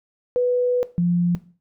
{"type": "tone pair in turn", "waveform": "sine", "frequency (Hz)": [493.9, 174.62], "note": ["B4", "F3"], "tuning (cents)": [0, 0], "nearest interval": "octave + tritone", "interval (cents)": 1800, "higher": "first", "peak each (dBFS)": -16, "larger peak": "neither", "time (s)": [[0.36, 0.83], [0.98, 1.35]], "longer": "first", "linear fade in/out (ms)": 0, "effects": ["noise-tail reverb RT60 0.4 s tail -17 dB re dry"]}